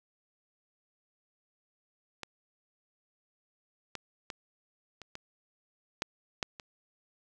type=clicks; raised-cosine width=0.2 ms; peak=-21 / -20 / -21 / -28 / -24 / -13 / -13 / -26 dBFS; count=8; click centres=2.233 / 3.953 / 4.302 / 5.017 / 5.154 / 6.021 / 6.428 / 6.598 s; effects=none